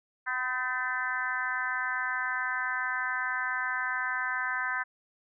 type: harmonic tone with a mistuned harmonic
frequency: 252.9 Hz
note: B3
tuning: 41 cents sharp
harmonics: 3 / 4 / 5 / 6 / 7 / 8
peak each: -42 / -36 / -38 / -32 / -34 / -40 dBFS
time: 0.26-4.84 s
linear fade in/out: 20 ms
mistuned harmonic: 6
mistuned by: +32 cents
effects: none